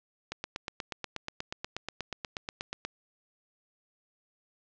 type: click train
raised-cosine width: 0.2 ms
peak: -17 dBFS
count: 22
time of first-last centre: 0.32-2.85 s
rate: 8.3 Hz
effects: low-pass 6000 Hz 12 dB/octave